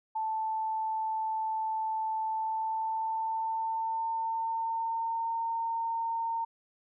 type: tone with pitch glide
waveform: sine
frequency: 880 to 914.2 Hz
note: A5 to A#5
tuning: 0 to -34 cents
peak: -29 dBFS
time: 0.15-6.45 s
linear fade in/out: 10 ms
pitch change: +66 cents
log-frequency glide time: 2.24-5.35 s
effects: none